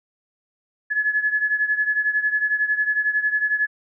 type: beating tone pair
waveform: sine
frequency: 1703 / 1714 Hz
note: G#6 / A6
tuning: +43 / -46 cents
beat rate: 11 Hz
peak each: -20 / -24 dBFS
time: 0.9-3.67 s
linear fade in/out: 20 ms
effects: none